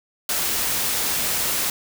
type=noise; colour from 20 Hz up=white; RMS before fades=-23 dBFS; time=0.29-1.7 s; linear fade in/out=2 ms; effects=none